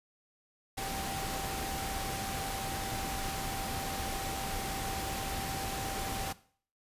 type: tone in noise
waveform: sine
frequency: 780 Hz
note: G5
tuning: 9 cents flat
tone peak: -39 dBFS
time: 0.77-6.33 s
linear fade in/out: 10 ms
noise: pink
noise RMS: -37 dBFS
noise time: 0.77-6.33 s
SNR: -5 dB
effects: noise-tail reverb RT60 0.5 s tail -18 dB re dry + resampled to 32000 Hz